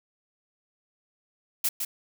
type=noise with echo; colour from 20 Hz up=blue; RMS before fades=-25 dBFS; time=1.64-1.69 s; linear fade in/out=5 ms; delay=160 ms; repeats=1; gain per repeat=-5 dB; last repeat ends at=1.85 s; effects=none